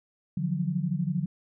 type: tone cluster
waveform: sine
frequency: 147.1 / 172.6 / 185 Hz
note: D3 / F3 / F#3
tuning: +3 / -20 / 0 cents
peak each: -30 dBFS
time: 0.37-1.26 s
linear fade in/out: 5 ms
effects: none

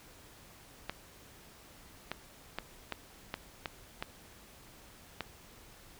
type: clicks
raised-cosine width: 0.3 ms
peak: -19 dBFS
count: 8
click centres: 0.896 / 2.116 / 2.586 / 2.923 / 3.341 / 3.658 / 4.025 / 5.207 s
effects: pink hiss -56 dBFS RMS until 5.99 s

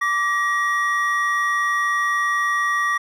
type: tone pair together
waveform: triangle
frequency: 1166 / 1896.7 Hz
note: D6 / A#6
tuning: -13 / +29 cents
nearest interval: minor sixth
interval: 842 cents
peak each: -19 dBFS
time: 0.01-2.98 s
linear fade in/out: 10 ms
effects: none

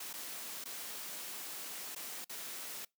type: noise with dropouts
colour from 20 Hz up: white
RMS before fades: -44 dBFS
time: 0-2.85 s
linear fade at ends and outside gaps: 5 ms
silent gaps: 0.131-0.137 / 0.641-0.655 / 1.95-1.96 / 2.246-2.294 s
effects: noise-tail reverb RT60 0.2 s tail -25 dB re dry + high-pass 200 Hz 12 dB/octave

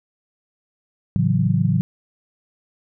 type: chord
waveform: sine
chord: F# minor seventh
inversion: first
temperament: equal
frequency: 110 / 138.59 / 164.81 / 185 Hz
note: A2 / C#3 / E3 / F#3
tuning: 0 / 0 / 0 / 0 cents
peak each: -21 dBFS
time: 1.16-1.81 s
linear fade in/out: 0 ms
effects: none

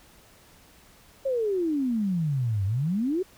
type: exponential two-way sweep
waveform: sine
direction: down then up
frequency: 555 to 93.9 to 392.4 Hz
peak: -23 dBFS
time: 1.25-3.23 s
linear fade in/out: 10 ms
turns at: 2.65 s
effects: pink hiss -55 dBFS RMS until 3.37 s

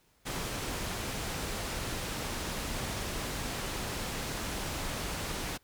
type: low-pass noise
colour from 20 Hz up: pink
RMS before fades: -36 dBFS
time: 0.25-5.58 s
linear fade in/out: 20 ms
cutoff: 11000 Hz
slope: 12 dB/octave
effects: pink hiss -68 dBFS RMS until 5.63 s

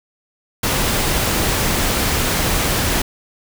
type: noise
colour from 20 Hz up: pink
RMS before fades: -18 dBFS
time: 0.63-3.02 s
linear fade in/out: 5 ms
effects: none

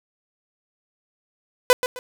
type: tone with echo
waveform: sawtooth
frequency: 501 Hz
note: B4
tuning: 25 cents sharp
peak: -6 dBFS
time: 1.7-1.73 s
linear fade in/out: 0 ms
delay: 130 ms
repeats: 2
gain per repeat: -11 dB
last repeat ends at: 1.99 s
effects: none

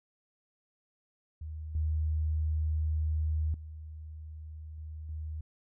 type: tone with level steps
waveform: sine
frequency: 77.78 Hz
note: D#2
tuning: in tune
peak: -37 / -27 / -41 / -39 / -35 dBFS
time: 1.41-5.41 s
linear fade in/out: 5 ms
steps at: 1.75 / 3.54 / 4.78 / 5.09 s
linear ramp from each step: 2 ms
effects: none

